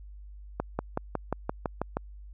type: accelerating click train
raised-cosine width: 1 ms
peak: -14 dBFS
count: 9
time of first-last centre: 0.6-1.97 s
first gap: 190 ms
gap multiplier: 0.97
effects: added 50 Hz sine -43 dBFS peak until 2.33 s